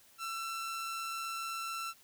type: tone with amplitude modulation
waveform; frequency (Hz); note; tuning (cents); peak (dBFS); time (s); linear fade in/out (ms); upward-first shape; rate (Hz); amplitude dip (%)
sawtooth; 1342; E6; +31; -32; 0.18-1.94; 50; sine; 147; 25
effects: white hiss -62 dBFS RMS until 2.03 s